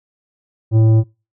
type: tone with tanh clipping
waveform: sine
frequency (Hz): 111.1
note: A2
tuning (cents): +17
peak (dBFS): -10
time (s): 0.71-1.04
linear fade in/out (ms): 50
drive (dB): 10
effects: noise-tail reverb RT60 0.3 s tail -26 dB re dry